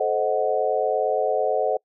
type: chord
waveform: sine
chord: A diminished seventh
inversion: none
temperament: equal with one note detuned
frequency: 434.4 / 523.3 / 622.3 / 740 Hz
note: A4 / C5 / Eb5 / Gb5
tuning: -22 / 0 / 0 / 0 cents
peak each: -25 dBFS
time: 0-1.77 s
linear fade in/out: 5 ms
effects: noise-tail reverb RT60 0.1 s tail -26 dB re dry